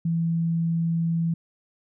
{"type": "tone", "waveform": "sine", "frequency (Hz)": 166.2, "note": "E3", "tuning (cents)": 15, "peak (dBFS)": -21, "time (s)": [0.05, 1.34], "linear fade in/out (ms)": 5, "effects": []}